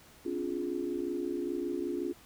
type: chord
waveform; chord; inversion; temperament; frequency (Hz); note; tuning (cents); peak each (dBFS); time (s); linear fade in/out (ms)
sine; D half-diminished seventh; third; equal with one note detuned; 261.6 / 287 / 349.2 / 415.3; C4 / D4 / F4 / Ab4; 0 / -40 / 0 / 0; -40 / -37 / -34 / -40; 0.25-2.13; 10
effects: pink hiss -57 dBFS RMS until 2.25 s